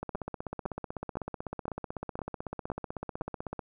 two click trains, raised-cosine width 1 ms, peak -19 / -21 dBFS, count 7 / 58, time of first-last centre 0.15-3.211 / 0.03-3.592 s, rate 1.96 / 16 Hz, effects none

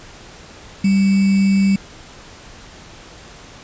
sine tone with sample-and-hold, 195.6 Hz, G3, 4 cents flat, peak -11 dBFS, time 0.84-1.76 s, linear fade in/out 5 ms, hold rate 2450 Hz, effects pink hiss -40 dBFS RMS until 3.63 s + resampled to 16000 Hz

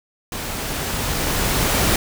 pink noise with level ramp, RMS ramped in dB -28 to -17 dBFS, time 0.32-1.96 s, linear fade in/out 2 ms, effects none

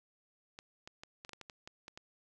clicks, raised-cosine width 0.2 ms, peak -30 dBFS, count 11, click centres 0.589 / 0.875 / 1.035 / 1.249 / 1.293 / 1.333 / 1.413 / 1.498 / 1.675 / 1.881 / 1.975 s, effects none

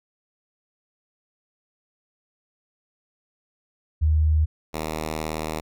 sine / 5% pulse tone pair in turn, 77.5 / 78.31 Hz, D#2 / D#2, -6 / +12 cents, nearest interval unison, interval 18 cents, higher second, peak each -16 dBFS, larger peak neither, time 4.01-4.46 / 4.73-5.61 s, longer second, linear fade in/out 20 ms, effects none

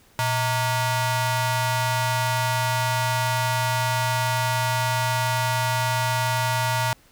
sawtooth ring-modulated tone, 517 Hz, C5, 21 cents flat, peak -14 dBFS, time 0.19-6.93 s, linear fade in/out 0 ms, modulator 398 Hz, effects pink hiss -56 dBFS RMS until 7.11 s

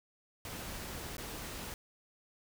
pink noise with dropouts, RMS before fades -43 dBFS, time 0.45-1.74 s, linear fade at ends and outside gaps 1 ms, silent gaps 1.168-1.181 s, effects none

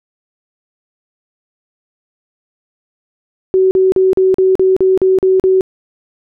sine tone bursts, 376.9 Hz, F#4, 32 cents sharp, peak -7 dBFS, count 10, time 3.54-5.609 s, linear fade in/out 0 ms, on 170 ms, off 41 ms, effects none

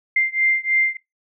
sine beating tone pair, 2093 / 2096.2 Hz, C7 / C7, 0 / +3 cents, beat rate 3.2 Hz, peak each -19 / -20 dBFS, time 0.16-0.97 s, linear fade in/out 5 ms, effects noise-tail reverb RT60 0.2 s tail -22 dB re dry

